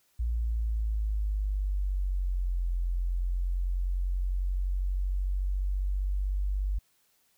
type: exponential two-way sweep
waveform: sine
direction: down then up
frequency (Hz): 58.27 to 43.65 to 48.97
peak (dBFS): -26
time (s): 0.19-6.79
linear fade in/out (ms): 10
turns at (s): 2.66
effects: white hiss -69 dBFS RMS until 7.37 s